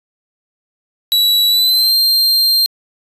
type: tone with pitch glide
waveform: 45% pulse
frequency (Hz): 3923 to 4180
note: B7 to C8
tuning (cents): -12 to -2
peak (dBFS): -9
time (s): 1.12-2.66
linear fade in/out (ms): 0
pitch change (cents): +110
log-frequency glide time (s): 1.49-1.94
effects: resampled to 32000 Hz